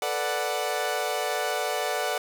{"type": "chord", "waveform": "sawtooth", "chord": "B minor seventh", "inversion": "third", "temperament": "equal", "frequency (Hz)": [440, 493.9, 587.3, 740], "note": ["A4", "B4", "D5", "F#5"], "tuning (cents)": [0, 0, 0, 0], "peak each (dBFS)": [-29, -30, -27, -26], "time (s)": [0.02, 2.18], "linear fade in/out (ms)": 2, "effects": []}